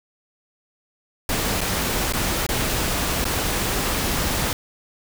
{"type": "noise with dropouts", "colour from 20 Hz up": "pink", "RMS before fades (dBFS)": -23, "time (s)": [1.29, 4.53], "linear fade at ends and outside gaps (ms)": 2, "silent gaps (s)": [[1.608, 1.613], [2.125, 2.135], [2.466, 2.489], [3.243, 3.252]], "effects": []}